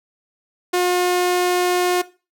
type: tone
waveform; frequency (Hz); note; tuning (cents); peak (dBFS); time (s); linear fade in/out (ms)
sawtooth; 358.6; F4; +46; -12; 0.73-2.02; 10
effects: noise-tail reverb RT60 0.3 s tail -17 dB re dry